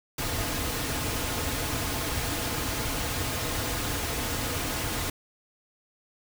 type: noise with comb filter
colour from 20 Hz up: pink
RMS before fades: -30 dBFS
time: 0.18-5.1 s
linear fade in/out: 5 ms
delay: 5.2 ms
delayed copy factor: -0.5
effects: none